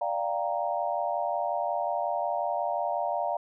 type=chord; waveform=sine; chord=G minor seventh; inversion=second; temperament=equal; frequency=587.3 / 698.5 / 784 / 932.3 Hz; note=D5 / F5 / G5 / Bb5; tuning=0 / 0 / 0 / 0 cents; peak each=-32 / -30 / -34 / -33 dBFS; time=0.01-3.37 s; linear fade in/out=5 ms; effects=none